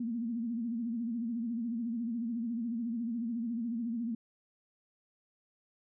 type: tone with vibrato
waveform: sine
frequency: 232.7 Hz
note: A#3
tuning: 3 cents flat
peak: -32 dBFS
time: 0-4.15 s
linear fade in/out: 5 ms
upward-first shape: sine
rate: 14 Hz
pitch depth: 89 cents each way
effects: none